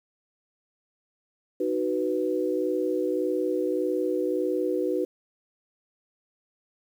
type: chord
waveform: sine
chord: B major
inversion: first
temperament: just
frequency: 308.7 / 370.4 / 493.9 Hz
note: D#4 / F#4 / B4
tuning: -14 / +2 / 0 cents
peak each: -29 / -27 / -28 dBFS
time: 1.6-5.05 s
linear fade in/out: 5 ms
effects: 9-bit